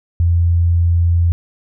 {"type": "tone", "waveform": "sine", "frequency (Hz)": 85.4, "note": "F2", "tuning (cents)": -38, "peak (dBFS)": -10, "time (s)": [0.2, 1.32], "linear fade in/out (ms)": 0, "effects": []}